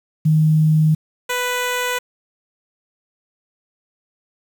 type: tone pair in turn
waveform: sine / 10% pulse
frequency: 156 / 495.3 Hz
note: D#3 / B4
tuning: +5 / +5 cents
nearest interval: octave + minor sixth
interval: 2000 cents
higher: second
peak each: -11 dBFS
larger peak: neither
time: 0.25-0.95 / 1.29-1.99 s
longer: neither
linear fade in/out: 10 ms
effects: 7-bit